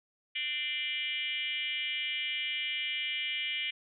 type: tone with frequency modulation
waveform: sine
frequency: 2637 Hz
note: E7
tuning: in tune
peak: -31 dBFS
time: 0.35-3.71 s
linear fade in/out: 10 ms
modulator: 281 Hz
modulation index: 2.2
effects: none